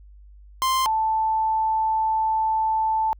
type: tone pair in turn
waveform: 45% pulse / sine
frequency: 1046.5 / 880 Hz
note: C6 / A5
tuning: 0 / 0 cents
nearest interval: minor third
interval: 300 cents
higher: first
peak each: -19 dBFS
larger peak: neither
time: 0.62-0.86 / 0.86-3.13 s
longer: second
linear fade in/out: 0 ms
effects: added 50 Hz sine -44 dBFS peak until 3.19 s